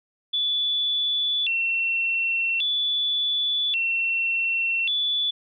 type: tone with vibrato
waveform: sine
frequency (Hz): 3061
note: G7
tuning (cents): -42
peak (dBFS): -21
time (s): 0.33-5.31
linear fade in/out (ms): 10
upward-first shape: square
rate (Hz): 0.44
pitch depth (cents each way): 210
effects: none